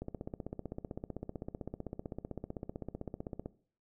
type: click train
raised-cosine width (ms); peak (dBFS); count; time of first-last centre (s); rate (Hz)
2; -26; 55; 0.02-3.459; 15.7
effects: noise-tail reverb RT60 0.5 s tail -19 dB re dry